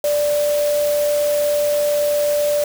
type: tone in noise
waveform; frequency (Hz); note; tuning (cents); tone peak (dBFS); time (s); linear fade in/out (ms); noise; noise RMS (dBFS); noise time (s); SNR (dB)
sine; 587.3; D5; 0; -15; 0.04-2.64; 2; white; -29; 0.04-2.64; +11
effects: none